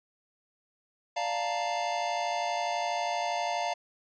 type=chord; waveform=square; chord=Bb major seventh; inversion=first; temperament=equal; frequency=587.3 / 698.5 / 880 / 932.3 Hz; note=D5 / F5 / A5 / Bb5; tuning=0 / 0 / 0 / 0 cents; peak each=-38 / -32 / -36 / -37 dBFS; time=1.16-3.74 s; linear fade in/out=10 ms; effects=resampled to 16000 Hz